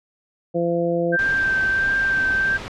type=harmonic tone; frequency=170.8 Hz; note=F3; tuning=38 cents flat; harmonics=1 / 2 / 3 / 4; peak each=-25 / -24 / -21 / -29 dBFS; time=0.54-1.17 s; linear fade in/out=20 ms
type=tone with vibrato; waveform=sine; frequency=1568 Hz; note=G6; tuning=in tune; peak=-17 dBFS; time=1.12-2.58 s; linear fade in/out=20 ms; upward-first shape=triangle; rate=1.5 Hz; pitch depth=19 cents each way
type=noise; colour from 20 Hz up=pink; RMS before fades=-32 dBFS; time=1.19-2.68 s; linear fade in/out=0 ms
effects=low-pass 4000 Hz 12 dB/octave